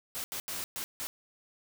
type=noise bursts at uneven times; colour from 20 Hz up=white; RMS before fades=-37 dBFS; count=5; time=0.15-0.24 / 0.32-0.4 / 0.48-0.64 / 0.76-0.84 / 1-1.07 s; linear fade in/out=0 ms; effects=none